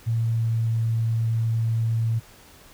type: tone with pitch glide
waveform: sine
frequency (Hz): 114.5 to 113.58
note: A#2 to A#2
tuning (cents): -31 to -45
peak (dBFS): -20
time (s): 0.06-2.2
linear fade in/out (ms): 20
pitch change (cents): -14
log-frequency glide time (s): 0.2-0.65
effects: pink hiss -50 dBFS RMS until 2.73 s